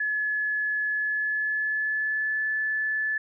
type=tone with pitch glide; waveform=sine; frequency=1708 to 1735.8 Hz; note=G#6 to A6; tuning=+48 to -24 cents; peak=-24 dBFS; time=0-3.18 s; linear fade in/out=5 ms; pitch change=+28 cents; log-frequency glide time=0.91-2.45 s; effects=none